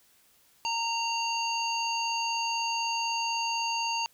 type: harmonic tone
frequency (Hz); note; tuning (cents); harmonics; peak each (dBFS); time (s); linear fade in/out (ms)
924; A#5; -16; 1 / 3 / 5 / 7; -30 / -33 / -34 / -39; 0.65-4.06; 0
effects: white hiss -63 dBFS RMS until 4.13 s